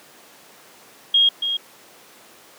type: tone with echo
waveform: sine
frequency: 3260 Hz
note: G#7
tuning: 33 cents flat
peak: -12 dBFS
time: 1.14-1.29 s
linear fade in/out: 5 ms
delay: 280 ms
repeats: 1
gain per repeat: -8 dB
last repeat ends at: 1.57 s
effects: pink hiss -47 dBFS RMS until 2.58 s + high-pass 300 Hz 12 dB/octave